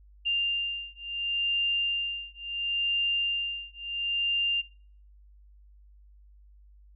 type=beating tone pair; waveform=sine; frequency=2794 / 2794.72 Hz; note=F7 / F7; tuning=0 / +1 cents; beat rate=0.72 Hz; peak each=-30 / -30 dBFS; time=0.25-4.62 s; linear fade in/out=20 ms; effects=noise-tail reverb RT60 0.5 s tail -22 dB re dry + added 50 Hz sine -52 dBFS peak until 6.95 s

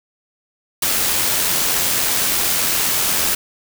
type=noise with amplitude modulation; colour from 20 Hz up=white; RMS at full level=-17 dBFS; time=0.82-3.35 s; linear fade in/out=5 ms; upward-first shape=sine; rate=88.1 Hz; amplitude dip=25%; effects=none

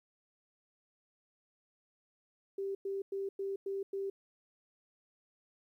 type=tone bursts; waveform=sine; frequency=392 Hz; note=G4; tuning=in tune; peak=-34 dBFS; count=6; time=2.58-4.1 s; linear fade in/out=5 ms; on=170 ms; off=100 ms; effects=12-bit

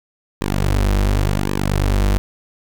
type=tone with flanger; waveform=sawtooth; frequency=49.39 Hz; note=G1; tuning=14 cents sharp; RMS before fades=-17 dBFS; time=0.41-2.18 s; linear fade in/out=0 ms; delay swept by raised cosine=1.4 to 7.4 ms; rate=0.9 Hz; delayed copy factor=-1; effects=none

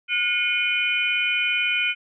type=tone cluster; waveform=sine; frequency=1445 / 2171 / 2449 / 3033 Hz; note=F#6 / C#7 / D#7 / F#7; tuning=-41 / -37 / -28 / +42 cents; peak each=-28 / -28 / -22 / -27 dBFS; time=0.08-1.95 s; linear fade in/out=50 ms; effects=none

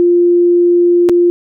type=tone with dropouts; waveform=sine; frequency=349.2 Hz; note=F4; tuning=in tune; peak=-6 dBFS; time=0-1.3 s; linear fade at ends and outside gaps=0 ms; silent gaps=1.089-1.095 s; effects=none

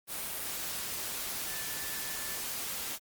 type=tone in noise; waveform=sine; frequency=1754 Hz; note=A6; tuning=6 cents flat; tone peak=-46 dBFS; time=1.44-2.42 s; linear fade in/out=50 ms; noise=white; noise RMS=-37 dBFS; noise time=0.07-2.99 s; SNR=-12 dB; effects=Opus 32 kbps

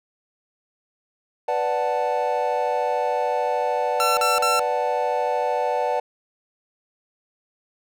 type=chord; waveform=triangle; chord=B minor seventh; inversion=none; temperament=equal; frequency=493.9 / 587.3 / 740 / 880 Hz; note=B4 / D5 / F#5 / A5; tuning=0 / 0 / 0 / 0 cents; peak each=-24 dBFS; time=1.48-6 s; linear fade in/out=5 ms
type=tone bursts; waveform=sawtooth; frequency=1350 Hz; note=E6; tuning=41 cents sharp; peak=-16 dBFS; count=3; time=4-4.594 s; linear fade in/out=0 ms; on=170 ms; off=42 ms
effects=none

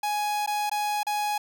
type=tone with dropouts; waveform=45% pulse; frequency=834 Hz; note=G#5; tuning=7 cents sharp; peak=-25 dBFS; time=0.03-1.38 s; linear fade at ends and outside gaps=5 ms; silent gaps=0.463-0.474 / 0.697-0.714 / 1.032-1.067 s; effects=none

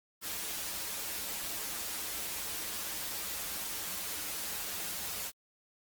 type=noise with comb filter; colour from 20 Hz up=white; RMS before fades=-38 dBFS; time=0.21-5.32 s; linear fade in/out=50 ms; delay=7.9 ms; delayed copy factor=-0.8; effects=Opus 48 kbps

